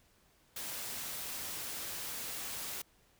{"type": "noise", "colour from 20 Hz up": "white", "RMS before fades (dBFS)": -41, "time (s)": [0.56, 2.82], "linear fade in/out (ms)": 5, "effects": ["pink hiss -68 dBFS RMS until 3.19 s"]}